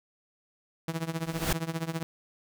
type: tone with tremolo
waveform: sawtooth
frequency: 163.6 Hz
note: E3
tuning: 13 cents flat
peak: -23 dBFS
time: 0.88-2.03 s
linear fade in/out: 0 ms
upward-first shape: triangle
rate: 15 Hz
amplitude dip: 95%
type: noise with exponential growth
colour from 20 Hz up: pink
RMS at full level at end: -25 dBFS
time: 1.16-1.53 s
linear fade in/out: 5 ms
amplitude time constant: 79 ms
effects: none